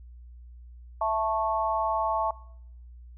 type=chord; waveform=sine; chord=A major; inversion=second; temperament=just; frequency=660 / 880 / 1100 Hz; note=E5 / A5 / C#6; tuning=+2 / 0 / -14 cents; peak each=-28 / -27 / -29 dBFS; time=1.01-2.31 s; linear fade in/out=5 ms; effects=noise-tail reverb RT60 0.7 s tail -22 dB re dry + added 60 Hz sine -44 dBFS peak until 3.17 s